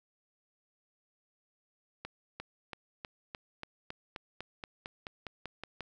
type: accelerating click train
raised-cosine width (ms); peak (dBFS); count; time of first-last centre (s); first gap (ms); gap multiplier
0.3; -24; 16; 2.05-5.807; 350; 0.95
effects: none